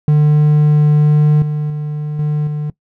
triangle tone with level steps, 149.9 Hz, D3, 36 cents sharp, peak -5 / -13 / -16 / -11 / -15 dBFS, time 0.08-2.7 s, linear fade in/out 2 ms, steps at 1.42 / 1.7 / 2.19 / 2.47 s, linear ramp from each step 2 ms, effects noise-tail reverb RT60 0.1 s tail -20 dB re dry

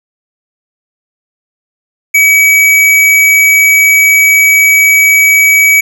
square tone, 2276 Hz, C#7, 45 cents sharp, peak -4 dBFS, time 2.14-5.81 s, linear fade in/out 10 ms, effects none

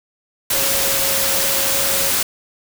sine tone in noise, 547 Hz, C#5, 23 cents flat, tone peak -27 dBFS, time 0.53-2.1 s, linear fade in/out 5 ms, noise white, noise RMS -18 dBFS, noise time 0.5-2.23 s, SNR -12 dB, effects none

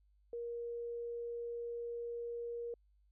sine tone, 472 Hz, A#4, 22 cents sharp, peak -39 dBFS, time 0.33-2.74 s, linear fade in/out 2 ms, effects added 50 Hz sine -67 dBFS peak until 3.11 s

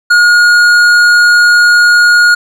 triangle tone with tanh clipping, 1435 Hz, F6, 47 cents sharp, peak -5 dBFS, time 0.1-2.35 s, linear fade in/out 10 ms, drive 15 dB, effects none

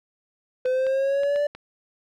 triangle linear sweep, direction up, 506 to 587.3 Hz, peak -18 dBFS, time 0.65-1.47 s, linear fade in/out 5 ms
clicks, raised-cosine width 0.3 ms, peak -24 dBFS, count 5, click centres 0.658 / 0.867 / 1.234 / 1.36 / 1.55 s
effects none

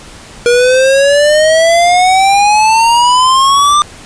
square exponential sweep, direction up, 475.6 to 1200 Hz, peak -6 dBFS, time 0.46-3.82 s, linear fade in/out 0 ms, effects pink hiss -33 dBFS RMS until 4.05 s + resampled to 22050 Hz

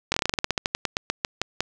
slowing click train, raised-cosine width 0.2 ms, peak -5 dBFS, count 20, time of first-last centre 0.12-1.606 s, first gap 21 ms, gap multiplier 1.13, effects none

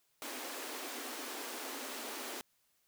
pink high-pass noise, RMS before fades -43 dBFS, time 0.22-2.41 s, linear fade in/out 0 ms, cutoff 240 Hz, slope 96 dB/octave, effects white hiss -75 dBFS RMS until 2.87 s

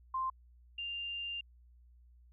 sine tone pair in turn, 1046.5 / 2794 Hz, C6 / F7, 0 / 0 cents, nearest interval octave + perfect fourth, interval 1700 cents, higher second, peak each -32 / -37 dBFS, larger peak first, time 0.14-0.3 / 0.78-1.41 s, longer second, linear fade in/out 5 ms, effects added 60 Hz sine -58 dBFS peak until 2.32 s

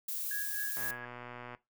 violet noise, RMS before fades -37 dBFS, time 0.08-0.91 s, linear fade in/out 5 ms
sine tone with tremolo, 1661.2 Hz, G#6, in tune, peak -35 dBFS, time 0.31-1.05 s, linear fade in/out 2 ms, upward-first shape sine, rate 4 Hz, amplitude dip 70%
click train, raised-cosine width 0.5 ms, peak -30 dBFS, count 96, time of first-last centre 0.77-1.549 s, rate 122 Hz
effects noise-tail reverb RT60 0.2 s tail -18 dB re dry

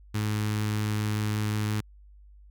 sawtooth tone with notch filter, 106.2 Hz, G#2, 39 cents sharp, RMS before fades -28 dBFS, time 0.14-1.81 s, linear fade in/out 10 ms, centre 610 Hz, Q 0.99, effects added 50 Hz sine -49 dBFS peak until 2.5 s

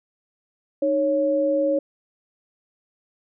sine tone pair together, 306.7 / 554.4 Hz, D#4 / C#5, -25 / 0 cents, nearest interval minor seventh, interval 1025 cents, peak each -24 / -19 dBFS, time 0.82-1.79 s, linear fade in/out 5 ms, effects none

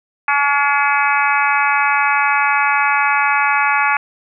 harmonic tone with a mistuned harmonic, 284 Hz, C#4, 42 cents sharp, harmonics 3 / 4 / 5 / 6 / 7 / 8 / 9, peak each -18 / -19 / -19 / -21 / -24 / -22 / -22 dBFS, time 0.28-3.97 s, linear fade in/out 2 ms, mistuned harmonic 7, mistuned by +61 cents, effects none

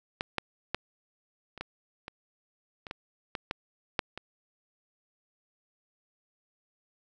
clicks, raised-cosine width 0.3 ms, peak -14 / -12 / -12 / -28 / -19 / -23 / -25 / -20 / -17 / -15 / -9 / -22 dBFS, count 12, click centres 0.209 / 0.383 / 0.746 / 1.577 / 1.61 / 2.081 / 2.868 / 2.911 / 3.352 / 3.511 / 3.992 / 4.176 s, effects none

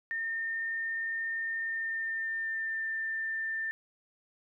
sine tone with pitch glide, 1817 to 1789.9 Hz, A#6 to A6, -45 to +29 cents, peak -31 dBFS, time 0.11-3.71 s, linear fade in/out 0 ms, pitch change -26 cents, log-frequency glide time 1.56-2.88 s, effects none

